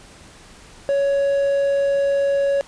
triangle tone, 558 Hz, C#5, 11 cents sharp, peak -14 dBFS, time 0.89-2.61 s, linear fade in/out 0 ms, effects pink hiss -45 dBFS RMS until 2.67 s + resampled to 22050 Hz

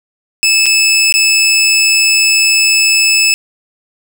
20% pulse tone with dropouts, 2614 Hz, E7, 15 cents flat, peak -3 dBFS, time 0.43-3.34 s, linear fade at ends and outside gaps 0 ms, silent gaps 0.658-0.664 / 1.124-1.14 s, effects none

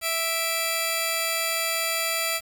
10% pulse tone pair together, 659.3 / 2345 Hz, E5 / D7, 0 / -3 cents, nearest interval octave + minor seventh, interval 2197 cents, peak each -18 dBFS, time 0.01-2.41 s, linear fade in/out 50 ms, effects 8-bit

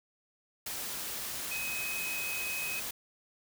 sine tone in noise, 2531 Hz, D#7, 29 cents sharp, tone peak -35 dBFS, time 1.51-2.8 s, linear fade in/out 5 ms, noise white, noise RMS -38 dBFS, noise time 0.66-2.91 s, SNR 0 dB, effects none

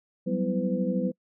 sine tone cluster, 183.2 / 195.8 / 250 / 329.4 / 505 Hz, F#3 / G3 / B3 / E4 / B4, -17 / -2 / +21 / -1 / +39 cents, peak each -29 / -29 / -31 / -36 / -31 dBFS, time 0.26-1.12 s, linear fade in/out 20 ms, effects noise-tail reverb RT60 0.1 s tail -25 dB re dry

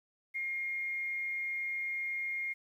sine tone with amplitude modulation, 2134 Hz, C7, 34 cents sharp, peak -32 dBFS, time 0.34-2.54 s, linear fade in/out 20 ms, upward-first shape sine, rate 248 Hz, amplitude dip 25%, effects 11-bit

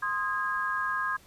sine chord, Ab major, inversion first, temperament equal with one note detuned, 1046.5 / 1244.5 / 1634.6 Hz, C6 / Eb6 / Ab6, 0 / 0 / -28 cents, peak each -32 / -33 / -30 dBFS, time 0.02-1.17 s, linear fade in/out 10 ms, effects pink hiss -56 dBFS RMS until 1.26 s + resampled to 32000 Hz

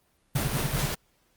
sine tone bursts, 139.7 Hz, C#3, 14 cents sharp, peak -24 dBFS, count 6, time 0.35-0.858 s, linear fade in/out 5 ms, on 33 ms, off 62 ms
pink noise with tremolo, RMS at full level -28 dBFS, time 0.35-0.95 s, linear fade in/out 10 ms, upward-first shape sine, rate 5.1 Hz, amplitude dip 35%
effects pink hiss -68 dBFS RMS until 1.36 s + Opus 32 kbps

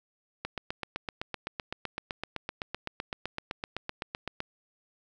click train, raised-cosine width 0.3 ms, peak -17 dBFS, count 32, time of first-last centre 0.45-4.404 s, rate 7.84 Hz, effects none

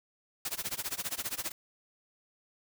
white noise with tremolo, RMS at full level -33 dBFS, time 0.45-1.52 s, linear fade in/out 2 ms, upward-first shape sine, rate 15 Hz, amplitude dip 95%, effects none

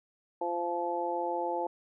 harmonic tone, 173 Hz, F3, 16 cents flat, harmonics 2 / 3 / 4 / 5, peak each -36 / -35 / -37 / -33 dBFS, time 0.41-1.67 s, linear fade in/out 5 ms, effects none

